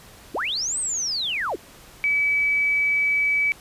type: linear two-way sweep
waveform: sine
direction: up then down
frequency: 173.7 to 8480 to 257.7 Hz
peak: -23 dBFS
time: 0.34-1.56 s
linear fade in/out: 10 ms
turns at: 0.79 s
type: tone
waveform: sine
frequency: 2290 Hz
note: D7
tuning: 44 cents flat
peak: -18 dBFS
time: 2.04-3.52 s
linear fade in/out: 0 ms
effects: pink hiss -47 dBFS RMS until 3.6 s + resampled to 32000 Hz